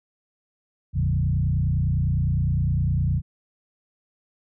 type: tone with frequency modulation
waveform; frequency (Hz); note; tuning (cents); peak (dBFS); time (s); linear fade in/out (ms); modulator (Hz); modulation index
sine; 109.6; A2; -6; -19; 0.93-3.22; 50; 29.8; 1.7
effects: none